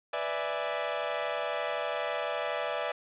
sawtooth chord, E dominant seventh, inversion second, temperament equal, 493.9 / 587.3 / 659.3 / 830.6 Hz, B4 / D5 / E5 / G#5, 0 / 0 / 0 / 0 cents, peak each -34 / -30 / -31 / -35 dBFS, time 0.13-2.92 s, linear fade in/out 5 ms, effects resampled to 8000 Hz + 9-bit

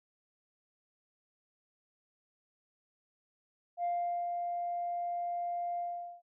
sine tone with ADSR envelope, 698.5 Hz, F5, in tune, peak -28 dBFS, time 3.77-6.22 s, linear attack 70 ms, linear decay 430 ms, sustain -4 dB, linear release 430 ms, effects tanh soft clip ceiling -27 dBFS

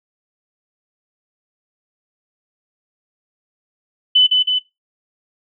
sine tone with echo, 3008 Hz, F#7, 28 cents sharp, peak -7 dBFS, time 4.15-4.27 s, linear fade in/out 10 ms, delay 160 ms, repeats 2, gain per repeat -3 dB, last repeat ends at 4.59 s, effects noise-tail reverb RT60 0.2 s tail -17 dB re dry

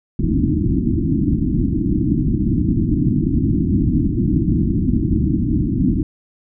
white low-pass noise, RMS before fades -17 dBFS, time 0.19-6.03 s, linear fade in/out 2 ms, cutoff 330 Hz, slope 96 dB/octave, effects none

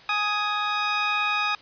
20% pulse tone pair together, 833 / 1249.9 Hz, G#5 / D#6, +5 / +7 cents, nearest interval perfect fifth, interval 702 cents, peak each -23 / -19 dBFS, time 0.09-1.55 s, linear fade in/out 2 ms, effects white hiss -49 dBFS RMS until 1.61 s + resampled to 11025 Hz

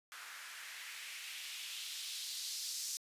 blue noise with band-pass filter sweep, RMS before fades -45 dBFS, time 0.12-2.97 s, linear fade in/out 0 ms, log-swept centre 1400 to 5600 Hz, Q 1.9, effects resampled to 32000 Hz

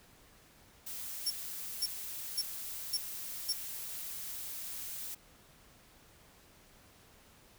blue noise, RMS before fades -42 dBFS, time 0.86-5.15 s, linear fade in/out 10 ms
sawtooth tone bursts, 5470 Hz, F8, 37 cents flat, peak -27 dBFS, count 5, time 1.26-3.53 s, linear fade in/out 10 ms, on 46 ms, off 510 ms
effects pink hiss -61 dBFS RMS until 7.58 s

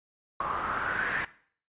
white noise with low-pass filter sweep, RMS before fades -31 dBFS, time 0.4-1.25 s, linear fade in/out 5 ms, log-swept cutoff 1100 to 1800 Hz, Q 5.2, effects noise-tail reverb RT60 0.5 s tail -17 dB re dry + resampled to 8000 Hz

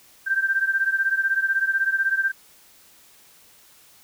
sine beating tone pair, 1568 / 1584 Hz, G6 / G6, 0 / +18 cents, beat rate 16 Hz, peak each -21 / -24 dBFS, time 0.26-2.32 s, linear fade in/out 20 ms, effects white hiss -53 dBFS RMS until 4.03 s

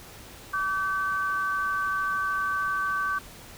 sine tone pair together, 1152 / 1534.9 Hz, D6 / G6, -34 / -37 cents, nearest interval perfect fourth, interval 497 cents, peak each -27 / -28 dBFS, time 0.53-3.19 s, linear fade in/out 10 ms, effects pink hiss -46 dBFS RMS until 3.57 s

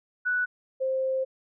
sine tone pair in turn, 1480 / 526.1 Hz, F#6 / C5, 0 / +9 cents, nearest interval octave + tritone, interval 1791 cents, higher first, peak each -23 / -24 dBFS, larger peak first, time 0.25-0.46 / 0.8-1.25 s, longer second, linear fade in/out 20 ms, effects none

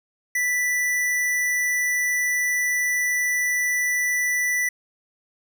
square tone, 1975.5 Hz, B6, in tune, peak -21 dBFS, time 0.35-4.69 s, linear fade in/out 5 ms, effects none

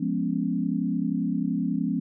sine chord, C# dominant seventh, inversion first, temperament equal, 174.61 / 207.7 / 246.9 / 277.2 Hz, E#3 / G#3 / B3 / C#4, 0 / 0 / 0 / 0 cents, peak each -29 dBFS, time 0-2 s, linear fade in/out 10 ms, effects none

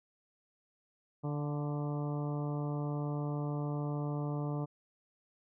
harmonic tone with a mistuned harmonic, 146.83 Hz, D3, in tune, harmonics 1 / 2 / 3 / 4 / 5 / 6 / 7 / 8, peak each -34 / -40 / -44 / -46 / -48 / -50 / -51 / -52 dBFS, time 1.23-4.66 s, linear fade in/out 20 ms, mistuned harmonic 5, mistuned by -21 cents, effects none

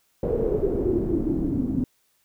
pink noise with low-pass filter sweep, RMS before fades -24 dBFS, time 0.23-1.84 s, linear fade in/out 2 ms, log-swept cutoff 480 to 250 Hz, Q 7.4, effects white hiss -67 dBFS RMS until 2.24 s

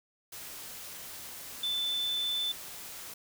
sine tone in noise, 3520 Hz, A7, in tune, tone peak -29 dBFS, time 1.63-2.52 s, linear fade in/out 5 ms, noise white, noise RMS -44 dBFS, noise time 0.32-3.14 s, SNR +12 dB, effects none

